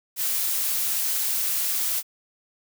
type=noise; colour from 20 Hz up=blue; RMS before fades=-25 dBFS; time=0.16-2.03 s; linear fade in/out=50 ms; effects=none